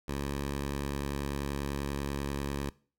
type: tone with vibrato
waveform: 10% pulse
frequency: 70.2 Hz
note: C#2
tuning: 22 cents sharp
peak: -24 dBFS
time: 0.08-2.7 s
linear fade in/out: 5 ms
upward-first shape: sine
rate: 10 Hz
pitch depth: 10 cents each way
effects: noise-tail reverb RT60 0.4 s tail -21 dB re dry